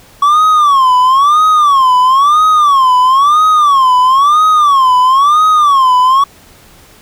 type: tone with vibrato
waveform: triangle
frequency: 1122 Hz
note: C#6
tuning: 21 cents sharp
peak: -3 dBFS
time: 0.22-6.24 s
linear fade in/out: 5 ms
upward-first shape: sine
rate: 1 Hz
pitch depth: 200 cents each way
effects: pink hiss -41 dBFS RMS until 7.01 s